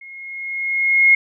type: tone with level ramp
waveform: sine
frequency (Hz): 2155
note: C#7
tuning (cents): -49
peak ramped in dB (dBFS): -36 to -7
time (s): 0.01-1.15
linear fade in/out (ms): 5
effects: none